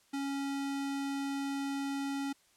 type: tone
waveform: square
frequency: 277.2 Hz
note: C#4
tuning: in tune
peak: -34 dBFS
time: 0.13-2.33 s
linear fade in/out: 10 ms
effects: white hiss -67 dBFS RMS until 2.56 s + low-pass 10000 Hz 12 dB/octave